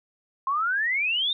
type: exponential sweep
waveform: sine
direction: up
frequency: 1050 to 3719 Hz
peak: -22 dBFS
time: 0.47-1.33 s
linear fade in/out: 2 ms
effects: none